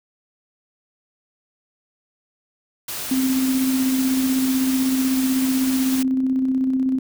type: noise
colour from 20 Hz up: white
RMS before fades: -29 dBFS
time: 2.88-6.03 s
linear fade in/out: 5 ms
type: tone with tremolo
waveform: sine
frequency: 261.6 Hz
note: C4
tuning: in tune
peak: -16 dBFS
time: 3.11-6.99 s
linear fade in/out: 5 ms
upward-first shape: square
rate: 16 Hz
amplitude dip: 25%
effects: none